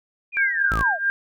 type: linear sweep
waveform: sine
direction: down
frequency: 2489 to 590 Hz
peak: -23 dBFS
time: 0.32-0.99 s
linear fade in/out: 50 ms
type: tone with tremolo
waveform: sine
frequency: 1600 Hz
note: G6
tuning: 35 cents sharp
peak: -16 dBFS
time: 0.37-1.1 s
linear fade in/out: 0 ms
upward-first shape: triangle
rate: 4.5 Hz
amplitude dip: 85%
type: tone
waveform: sawtooth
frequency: 55 Hz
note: A1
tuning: in tune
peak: -19 dBFS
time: 0.71-0.83 s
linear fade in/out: 10 ms
effects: none